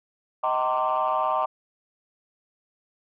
sine tone cluster, 627 / 766 / 914 / 1047 / 1169 Hz, D#5 / G5 / A#5 / C6 / D6, +13 / -40 / -34 / +1 / -8 cents, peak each -27 dBFS, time 0.43-1.46 s, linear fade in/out 10 ms, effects tanh soft clip ceiling -15 dBFS

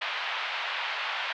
white band-pass noise, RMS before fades -32 dBFS, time 0.01-1.33 s, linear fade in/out 10 ms, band 710 to 3300 Hz, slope 24 dB/octave, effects low-pass 5000 Hz 12 dB/octave

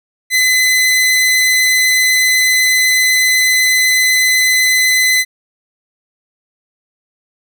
sawtooth tone, 2023 Hz, B6, 41 cents sharp, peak -6 dBFS, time 0.3-5.25 s, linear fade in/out 50 ms, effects none

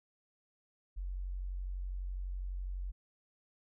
sine tone, 46 Hz, F#1, 9 cents flat, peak -36 dBFS, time 0.96-2.92 s, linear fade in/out 20 ms, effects none

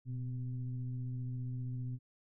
sine tone with frequency modulation, 123.47 Hz, B2, in tune, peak -36 dBFS, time 0.05-1.99 s, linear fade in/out 50 ms, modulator 131 Hz, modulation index 0.51, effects none

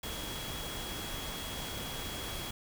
sine tone in noise, 3322 Hz, G#7, in tune, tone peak -44 dBFS, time 0.03-2.51 s, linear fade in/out 5 ms, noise pink, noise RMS -40 dBFS, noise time 0.03-2.51 s, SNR -7 dB, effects none

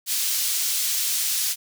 pink high-pass noise, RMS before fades -24 dBFS, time 0.06-1.56 s, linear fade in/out 50 ms, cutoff 4500 Hz, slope 12 dB/octave, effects none

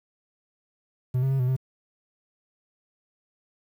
triangle tone with pitch steps, 126.7 / 133.7 / 135 / 125.8 / 130.7 Hz, B2 / C3 / C#3 / B2 / C3, +45 / +38 / -45 / +32 / -1 cents, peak -19 dBFS, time 1.14-1.565 s, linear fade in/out 10 ms, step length 85 ms, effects 9-bit

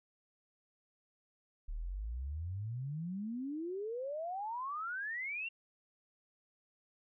sine exponential sweep, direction up, 35.39 to 2794 Hz, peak -37 dBFS, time 1.68-5.49 s, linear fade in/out 10 ms, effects none

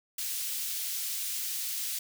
white high-pass noise, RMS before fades -34 dBFS, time 0.18-1.99 s, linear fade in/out 5 ms, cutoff 3000 Hz, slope 12 dB/octave, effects none

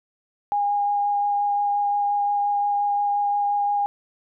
sine tone with vibrato, 816 Hz, G#5, 31 cents flat, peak -19 dBFS, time 0.52-3.86 s, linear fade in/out 0 ms, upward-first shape sine, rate 5.7 Hz, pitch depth 9 cents each way, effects none

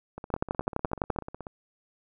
two click trains, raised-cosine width 1 ms, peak -24 / -11 dBFS, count 22 / 11, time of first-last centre 0.18-1.468 / 0.34-1.187 s, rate 16.3 / 11.8 Hz, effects none

